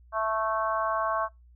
harmonic tone, 220 Hz, A3, in tune, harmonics 3 / 4 / 5 / 6 / 7, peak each -29 / -35 / -28 / -37 / -36 dBFS, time 0.12-1.29 s, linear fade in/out 50 ms, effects noise-tail reverb RT60 0.2 s tail -25 dB re dry + added 60 Hz sine -52 dBFS peak until 1.55 s

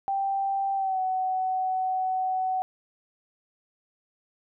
sine tone with pitch glide, 784 to 749.5 Hz, G5 to F#5, 0 to +22 cents, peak -24 dBFS, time 0.08-2.62 s, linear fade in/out 0 ms, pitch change -78 cents, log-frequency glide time 0.75-1 s, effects none

